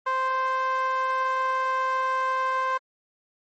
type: tone with band-pass filter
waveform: sawtooth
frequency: 522 Hz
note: C5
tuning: 4 cents flat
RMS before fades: -25 dBFS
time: 0.06-2.78 s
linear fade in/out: 10 ms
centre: 1200 Hz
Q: 5.3
effects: MP3 32 kbps